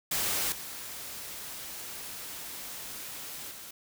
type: noise with level steps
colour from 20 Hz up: white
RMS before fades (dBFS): -30 / -41 / -45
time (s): 0.11-3.71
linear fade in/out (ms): 5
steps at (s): 0.52 / 3.51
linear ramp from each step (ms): 2
effects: none